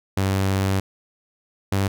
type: tone pair in turn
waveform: sawtooth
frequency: 96.6 / 97.78 Hz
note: G2 / G2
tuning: -25 / -4 cents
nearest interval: unison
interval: 21 cents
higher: second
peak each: -15 dBFS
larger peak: neither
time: 0.17-0.8 / 1.72-1.88 s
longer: first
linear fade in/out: 5 ms
effects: none